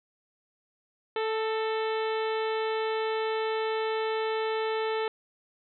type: harmonic tone with a mistuned harmonic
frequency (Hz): 440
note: A4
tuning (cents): 0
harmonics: 1 / 2 / 3 / 4 / 5 / 6 / 7 / 8 / 9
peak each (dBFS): -28 / -34 / -38 / -40 / -42 / -44 / -45 / -46 / -47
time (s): 1.16-5.08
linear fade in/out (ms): 2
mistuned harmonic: 4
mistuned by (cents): +24
effects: none